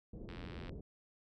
pink low-pass noise, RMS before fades -47 dBFS, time 0.13-0.81 s, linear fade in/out 5 ms, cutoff 450 Hz, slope 24 dB/octave
click train, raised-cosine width 0.3 ms, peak -35 dBFS, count 36, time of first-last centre 0.29-0.694 s, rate 86.7 Hz
effects none

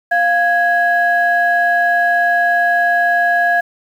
sine tone pair together, 697.9 / 1661.2 Hz, F5 / G#6, -1 / 0 cents, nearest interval octave + minor third, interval 1501 cents, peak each -13 dBFS, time 0.11-3.61 s, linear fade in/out 10 ms, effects tanh soft clip ceiling -4 dBFS + 7-bit

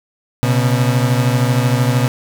35% pulse beating tone pair, 122.2 / 135.2 Hz, B2 / C#3, -18 / -43 cents, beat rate 13 Hz, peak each -12 / -16 dBFS, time 0.43-2.08 s, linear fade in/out 0 ms, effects none

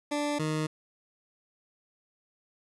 20% pulse tone pair in turn, 293 / 155.21 Hz, D4 / D#3, -4 / -4 cents, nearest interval major seventh, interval 1100 cents, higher first, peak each -23 dBFS, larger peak neither, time 0.11-0.39 / 0.39-0.67 s, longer neither, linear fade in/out 10 ms, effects resampled to 24000 Hz + 10-bit

